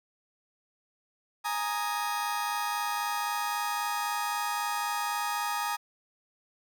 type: chord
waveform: 35% pulse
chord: Ab suspended second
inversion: none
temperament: just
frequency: 830.6 / 934.4 / 1245.9 Hz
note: Ab5 / Bb5 / Eb6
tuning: 0 / +4 / +2 cents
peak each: -32 dBFS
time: 1.44-5.77 s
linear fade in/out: 20 ms
effects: none